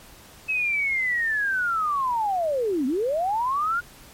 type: linear two-way sweep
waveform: sine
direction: down then up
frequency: 2586 to 243 to 1448 Hz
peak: -21 dBFS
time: 0.48-3.81 s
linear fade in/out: 20 ms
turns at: 2.86 s
effects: pink hiss -48 dBFS RMS until 4.13 s + MP3 64 kbps